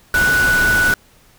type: tone in noise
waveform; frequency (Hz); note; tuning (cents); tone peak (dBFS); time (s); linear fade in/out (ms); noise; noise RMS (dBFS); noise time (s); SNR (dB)
sine; 1480; F#6; 0; -12; 0.14-0.94; 2; pink; -22; 0.14-0.94; +7
effects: pink hiss -51 dBFS RMS until 1.38 s